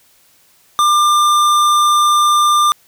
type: tone with hard clipping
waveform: sine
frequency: 1195 Hz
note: D6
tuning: 30 cents sharp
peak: -11 dBFS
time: 0.79-2.72 s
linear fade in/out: 0 ms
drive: 16 dB
effects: white hiss -52 dBFS RMS until 2.87 s